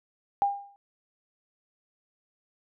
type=tone with exponential decay; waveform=sine; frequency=803 Hz; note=G5; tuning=41 cents sharp; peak=-18 dBFS; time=0.42-0.76 s; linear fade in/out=0 ms; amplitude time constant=73 ms; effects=none

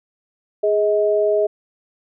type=tone pair together; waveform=sine; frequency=415.3 / 633.8 Hz; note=G#4 / D#5; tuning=0 / +32 cents; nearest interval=perfect fifth; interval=732 cents; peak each=-17 dBFS; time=0.63-1.47 s; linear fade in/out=10 ms; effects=none

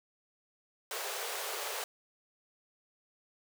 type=high-pass noise; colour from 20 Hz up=pink; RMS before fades=-38 dBFS; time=0.91-1.84 s; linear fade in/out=2 ms; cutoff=390 Hz; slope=96 dB/octave; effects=none

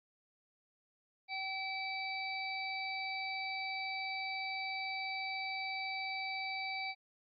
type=harmonic tone with a mistuned harmonic; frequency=769 Hz; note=G5; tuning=33 cents flat; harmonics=1 / 3 / 5 / 6; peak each=-42 / -39 / -48 / -47 dBFS; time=1.28-6.95 s; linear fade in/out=50 ms; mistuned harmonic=5; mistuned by=+27 cents; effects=Opus 48 kbps

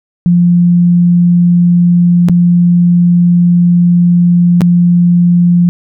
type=tone with dropouts; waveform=sine; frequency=174.61 Hz; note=F3; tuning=in tune; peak=-4 dBFS; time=0.26-5.69 s; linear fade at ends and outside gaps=0 ms; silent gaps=2.286-2.296 / 4.608-4.617 s; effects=none

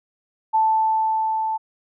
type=tone with level ramp; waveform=sine; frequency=880 Hz; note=A5; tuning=in tune; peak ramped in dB=-14 to -21 dBFS; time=0.53-1.58 s; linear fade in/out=20 ms; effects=none

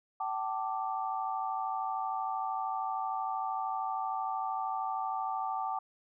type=chord; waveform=sine; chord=G suspended second; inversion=none; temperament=equal with one note detuned; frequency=767 / 880 / 1174.7 Hz; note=G5 / A5 / D6; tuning=-38 / 0 / 0 cents; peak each=-35 / -36 / -37 dBFS; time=0.2-5.79 s; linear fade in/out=5 ms; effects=none

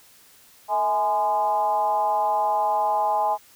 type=tone with frequency modulation; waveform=sine; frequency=835 Hz; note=G#5; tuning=9 cents sharp; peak=-19 dBFS; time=0.68-3.38 s; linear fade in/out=50 ms; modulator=192 Hz; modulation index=0.86; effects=white hiss -53 dBFS RMS until 3.55 s

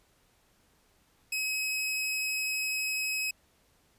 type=tone; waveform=sawtooth; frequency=2552 Hz; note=D#7; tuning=43 cents sharp; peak=-26 dBFS; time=1.32-3.31 s; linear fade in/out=5 ms; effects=pink hiss -67 dBFS RMS until 3.98 s + resampled to 32000 Hz

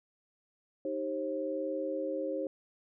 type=chord; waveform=sine; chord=C minor; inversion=first; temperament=equal with one note detuned; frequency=311.1 / 392 / 536.1 Hz; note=Eb4 / G4 / C5; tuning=0 / 0 / +42 cents; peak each=-37 / -39 / -34 dBFS; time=0.85-2.47 s; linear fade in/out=2 ms; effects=none

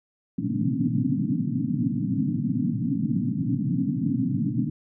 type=band-pass noise; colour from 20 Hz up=white; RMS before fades=-25 dBFS; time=0.38-4.7 s; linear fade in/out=5 ms; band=110 to 290 Hz; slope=96 dB/octave; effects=none

